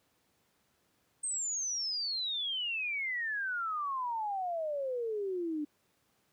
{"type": "exponential sweep", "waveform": "sine", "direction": "down", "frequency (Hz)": [8510, 290.8], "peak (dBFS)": -32, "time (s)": [1.23, 5.65], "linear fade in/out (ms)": 10, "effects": ["pink hiss -73 dBFS RMS until 6.32 s", "high-pass 100 Hz 12 dB/octave"]}